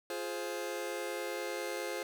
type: chord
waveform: sawtooth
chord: F minor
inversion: none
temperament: just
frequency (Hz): 349.2 / 419.1 / 523.8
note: F4 / Ab4 / C5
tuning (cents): 0 / +16 / +2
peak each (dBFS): -37 / -37 / -35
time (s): 0.1-2.03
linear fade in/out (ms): 2
effects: none